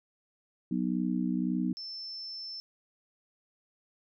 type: chord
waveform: sine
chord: B major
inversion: second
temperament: equal with one note detuned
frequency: 185 / 246.9 / 308.6 Hz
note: F#3 / B3 / D#4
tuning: 0 / 0 / -14 cents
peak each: -31 / -31 / -34 dBFS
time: 0.71-1.73 s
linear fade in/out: 5 ms
type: tone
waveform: sine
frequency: 5310 Hz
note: E8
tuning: 12 cents sharp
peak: -38 dBFS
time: 1.77-2.6 s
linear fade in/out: 0 ms
effects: none